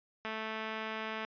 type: tone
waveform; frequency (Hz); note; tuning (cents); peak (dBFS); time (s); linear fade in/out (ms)
5% pulse; 219.4; A3; -5; -25; 0.25-1.25; 0
effects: resampled to 11025 Hz